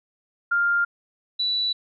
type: tone pair in turn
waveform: sine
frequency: 1400 / 3951 Hz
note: F6 / B7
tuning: +4 / 0 cents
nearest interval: octave + tritone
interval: 1796 cents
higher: second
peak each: -18 / -21 dBFS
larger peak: first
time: 0.51-0.85 / 1.39-1.73 s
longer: neither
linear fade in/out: 10 ms
effects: none